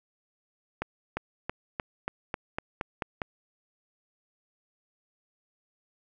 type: accelerating click train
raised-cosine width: 0.5 ms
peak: -15 dBFS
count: 10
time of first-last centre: 0.82-3.218 s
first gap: 350 ms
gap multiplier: 0.93
effects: none